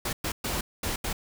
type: noise bursts at uneven times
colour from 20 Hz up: pink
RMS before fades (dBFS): -30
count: 5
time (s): 0.05-0.13 / 0.24-0.32 / 0.44-0.61 / 0.83-0.96 / 1.04-1.13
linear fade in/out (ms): 5
effects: none